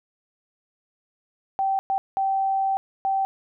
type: tone bursts at uneven times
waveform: sine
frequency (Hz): 776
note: G5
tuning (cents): -18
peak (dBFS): -20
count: 4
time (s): 1.59-1.79 / 1.9-1.98 / 2.17-2.77 / 3.05-3.25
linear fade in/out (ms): 0
effects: none